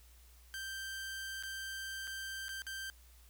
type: tone with dropouts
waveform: sawtooth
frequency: 1568 Hz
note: G6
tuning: in tune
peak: -37 dBFS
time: 0.54-2.9 s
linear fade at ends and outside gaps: 0 ms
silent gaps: 1.426-1.435 / 2.072-2.076 / 2.483-2.491 / 2.62-2.667 s
effects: added 60 Hz sine -58 dBFS peak until 3.29 s + white hiss -65 dBFS RMS until 3.29 s